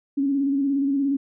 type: tone with vibrato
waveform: sine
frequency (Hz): 277.2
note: C#4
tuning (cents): 0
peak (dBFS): -19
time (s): 0.17-1.17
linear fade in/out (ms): 10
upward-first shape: square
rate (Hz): 17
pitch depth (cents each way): 38
effects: none